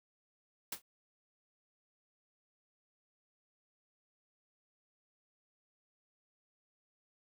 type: noise with exponential decay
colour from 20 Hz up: white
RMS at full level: -34 dBFS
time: 0.72-0.82 s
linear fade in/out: 5 ms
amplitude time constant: 21 ms
effects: none